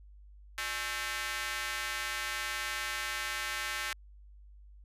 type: tone with high-pass filter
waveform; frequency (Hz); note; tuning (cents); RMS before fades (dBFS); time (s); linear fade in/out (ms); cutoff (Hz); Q
square; 120.4; B2; -44; -36; 0.58-3.93; 0; 1700; 1.6
effects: added 50 Hz sine -51 dBFS peak until 4.84 s + resampled to 32000 Hz